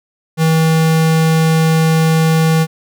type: tone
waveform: square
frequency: 160.7 Hz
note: E3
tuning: 44 cents flat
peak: -10 dBFS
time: 0.37-2.67 s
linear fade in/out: 50 ms
effects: none